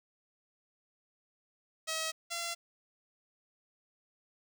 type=tone pair in turn; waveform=5% pulse; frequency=640 / 683.2 Hz; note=D#5 / F5; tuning=+49 / -38 cents; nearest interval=minor second; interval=113 cents; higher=second; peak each=-22 / -24 dBFS; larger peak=first; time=1.87-2.12 / 2.3-2.55 s; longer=neither; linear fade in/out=20 ms; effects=none